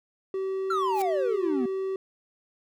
triangle tone, 383.1 Hz, G4, 40 cents flat, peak -25 dBFS, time 0.34-1.96 s, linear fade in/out 2 ms
triangle exponential sweep, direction down, 1400 to 233.1 Hz, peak -23 dBFS, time 0.7-1.66 s, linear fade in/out 5 ms
white noise with exponential growth, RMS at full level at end -35 dBFS, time 0.89-1.02 s, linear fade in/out 2 ms, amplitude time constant 28 ms
effects none

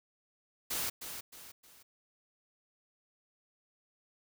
white noise with echo, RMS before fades -35 dBFS, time 0.7-0.9 s, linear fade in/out 10 ms, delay 310 ms, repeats 3, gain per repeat -8 dB, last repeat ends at 1.83 s, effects none

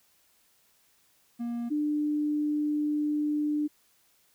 triangle / sine tone pair in turn, 236.6 / 298.1 Hz, A#3 / D4, +26 / +26 cents, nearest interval major third, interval 400 cents, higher second, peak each -28 / -25 dBFS, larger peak second, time 1.39-1.7 / 1.7-3.68 s, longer second, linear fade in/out 20 ms, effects white hiss -66 dBFS RMS until 4.34 s

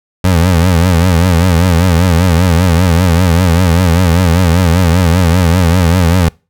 25% pulse tone with vibrato, 87.31 Hz, F2, in tune, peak -3 dBFS, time 0.24-6.29 s, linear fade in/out 5 ms, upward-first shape triangle, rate 5.1 Hz, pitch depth 150 cents each way, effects noise-tail reverb RT60 0.3 s tail -25 dB re dry

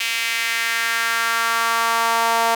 sawtooth tone with high-pass filter sweep, 229.5 Hz, A#3, 27 cents flat, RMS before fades -20 dBFS, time 0-2.55 s, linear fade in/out 5 ms, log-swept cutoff 2500 to 800 Hz, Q 2.4, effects none

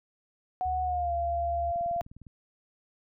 sine tone with pitch glide, 738 to 688.6 Hz, F#5 to F5, -5 to -25 cents, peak -27 dBFS, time 0.61-2.01 s, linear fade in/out 0 ms, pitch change -120 cents, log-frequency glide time 0.83-1.13 s
sine tone, 73.42 Hz, D2, in tune, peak -35 dBFS, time 0.65-1.72 s, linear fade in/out 10 ms
click train, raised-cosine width 5 ms, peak -35 dBFS, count 11, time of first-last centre 1.76-2.268 s, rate 19.7 Hz
effects none

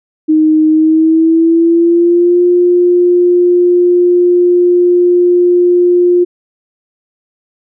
sine tone with pitch glide, 311.7 to 353.9 Hz, D#4 to F4, +3 to +23 cents, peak -5 dBFS, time 0.28-6.25 s, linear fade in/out 20 ms, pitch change +220 cents, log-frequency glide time 0.68-2.42 s, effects none

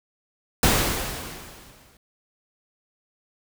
pink noise with exponential decay, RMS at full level -17 dBFS, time 0.63-1.97 s, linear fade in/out 2 ms, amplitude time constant 290 ms, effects none

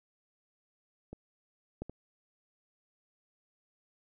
clicks, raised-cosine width 2 ms, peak -30 / -24 / -29 dBFS, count 3, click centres 1.13 / 1.82 / 1.896 s, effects none

